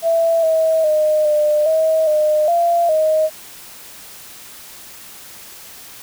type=tone with pitch steps; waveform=sine; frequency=663 / 642 / 614 / 601 / 637 / 610 / 686 / 626 Hz; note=E5 / E5 / D#5 / D5 / D#5 / D#5 / F5 / D#5; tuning=+10 / -46 / -23 / +40 / +41 / -34 / -31 / +10 cents; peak=-12 dBFS; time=0.02-3.3 s; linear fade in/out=50 ms; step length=410 ms; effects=white hiss -38 dBFS RMS until 6.02 s